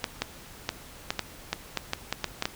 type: clicks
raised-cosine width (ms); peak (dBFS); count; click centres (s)
0.2; -9; 12; 0.042 / 0.22 / 0.691 / 1.105 / 1.193 / 1.53 / 1.773 / 1.934 / 2.126 / 2.243 / 2.424 / 2.455
effects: pink hiss -47 dBFS RMS until 2.55 s